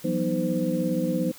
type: tone cluster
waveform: sine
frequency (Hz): 171.1 / 188.1 / 244.2 / 311.1 / 514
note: F3 / F#3 / B3 / D#4 / C5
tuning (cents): -35 / +29 / -19 / 0 / -31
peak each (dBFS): -29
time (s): 0.04-1.32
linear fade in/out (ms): 10
effects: white hiss -47 dBFS RMS until 1.38 s